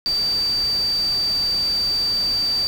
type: tone in noise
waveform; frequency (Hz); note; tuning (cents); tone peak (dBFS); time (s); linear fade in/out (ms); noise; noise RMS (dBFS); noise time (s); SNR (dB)
sine; 4644; D8; -20; -18; 0.06-2.67; 0; pink; -35; 0.06-2.67; +14
effects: none